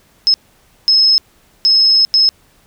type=tone bursts at uneven times; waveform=sine; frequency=5180 Hz; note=E8; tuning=31 cents flat; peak=-7 dBFS; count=4; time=0.27-0.34 / 0.88-1.18 / 1.65-2.05 / 2.14-2.29 s; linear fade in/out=0 ms; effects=pink hiss -52 dBFS RMS until 2.66 s